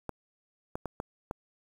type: clicks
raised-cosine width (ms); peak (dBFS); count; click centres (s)
1; -20; 5; 0.093 / 0.755 / 0.857 / 1.001 / 1.311
effects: 8-bit